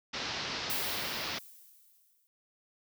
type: low-pass noise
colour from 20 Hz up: white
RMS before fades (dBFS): -37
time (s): 0.13-1.39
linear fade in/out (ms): 10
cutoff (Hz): 5400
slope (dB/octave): 48
type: noise with exponential decay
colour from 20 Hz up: violet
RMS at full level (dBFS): -33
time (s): 0.7-2.27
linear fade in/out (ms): 0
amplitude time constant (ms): 340
effects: high-pass 60 Hz 12 dB/octave